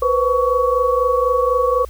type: tone cluster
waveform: sine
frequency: 489 / 513 / 1124 Hz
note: B4 / C5 / C#6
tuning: -17 / -34 / +24 cents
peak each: -18 dBFS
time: 0.02-1.85 s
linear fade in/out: 5 ms
effects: added 60 Hz sine -33 dBFS peak until 1.89 s + white hiss -48 dBFS RMS until 1.89 s